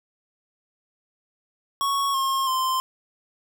square tone with pitch steps, 1108.7 / 1074.7 / 1041.6 Hz, C#6 / C6 / C6, 0 / +46 / -8 cents, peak -22 dBFS, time 1.81-2.8 s, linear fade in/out 0 ms, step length 330 ms, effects none

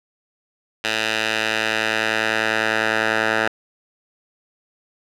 10% pulse tone with band-pass filter sweep, 110.1 Hz, A2, 2 cents sharp, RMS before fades -21 dBFS, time 0.84-3.48 s, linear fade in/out 5 ms, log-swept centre 2800 to 1500 Hz, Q 1.3, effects none

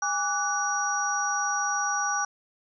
sine tone cluster, 816 / 1159 / 1486 / 5750 Hz, G#5 / D6 / F#6 / F8, -31 / -23 / +7 / +50 cents, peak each -30 dBFS, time 0.02-2.25 s, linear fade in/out 5 ms, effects none

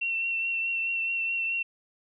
sine tone with vibrato, 2712 Hz, E7, 49 cents sharp, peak -26 dBFS, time 0.01-1.63 s, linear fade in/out 10 ms, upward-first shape triangle, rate 4.7 Hz, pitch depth 24 cents each way, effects none

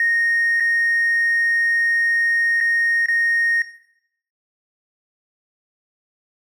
triangle tone with dropouts, 1857 Hz, A#6, 7 cents flat, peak -12 dBFS, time 0-3.62 s, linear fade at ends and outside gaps 2 ms, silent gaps 0.6-0.605 / 2.604-2.609 / 3.06-3.084 s, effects noise-tail reverb RT60 0.7 s tail -17 dB re dry + tanh soft clip ceiling -12 dBFS

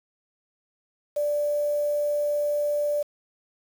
sine tone with quantisation, 587.3 Hz, D5, in tune, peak -22 dBFS, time 1.16-3.03 s, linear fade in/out 10 ms, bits 7, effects none

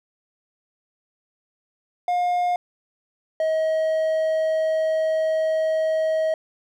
triangle tone pair in turn, 712 / 634.8 Hz, F5 / D#5, +33 / +35 cents, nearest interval major second, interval 198 cents, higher first, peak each -17 dBFS, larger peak neither, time 2.08-2.56 / 3.4-6.34 s, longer second, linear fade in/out 2 ms, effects none

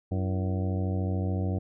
harmonic tone with a mistuned harmonic, 93.7 Hz, F#2, 22 cents sharp, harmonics 1 / 2 / 3 / 4 / 5 / 6 / 7 / 8, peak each -27 / -33 / -37 / -39 / -41 / -43 / -44 / -45 dBFS, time 0.11-1.59 s, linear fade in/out 10 ms, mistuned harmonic 4, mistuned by -140 cents, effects none

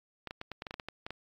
clicks, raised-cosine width 0.3 ms, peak -23 dBFS, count 12, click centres 0.273 / 0.309 / 0.414 / 0.517 / 0.621 / 0.668 / 0.709 / 0.741 / 0.798 / 0.886 / 1.065 / 1.106 s, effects AAC 48 kbps

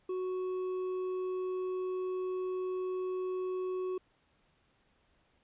triangle tone with hard clipping, 369.9 Hz, F#4, in tune, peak -34 dBFS, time 0.09-3.98 s, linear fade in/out 5 ms, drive 8 dB, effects pink hiss -71 dBFS RMS until 5.43 s + resampled to 8000 Hz

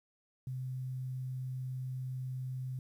sine tone, 129.1 Hz, C3, 23 cents flat, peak -36 dBFS, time 0.47-2.79 s, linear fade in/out 2 ms, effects 11-bit

